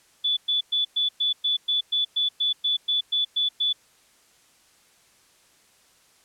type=tone bursts; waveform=sine; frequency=3460 Hz; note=A7; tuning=30 cents flat; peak=-20 dBFS; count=15; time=0.24-3.73 s; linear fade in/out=10 ms; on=130 ms; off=110 ms; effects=white hiss -59 dBFS RMS until 6.24 s + low-pass 10000 Hz 12 dB/octave